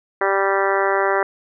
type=harmonic tone; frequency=195.7 Hz; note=G3; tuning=3 cents flat; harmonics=2 / 3 / 4 / 5 / 6 / 7 / 8 / 9 / 10; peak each=-21 / -23 / -24 / -25 / -26 / -26 / -27 / -28 / -28 dBFS; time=0.21-1.23 s; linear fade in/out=2 ms; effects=none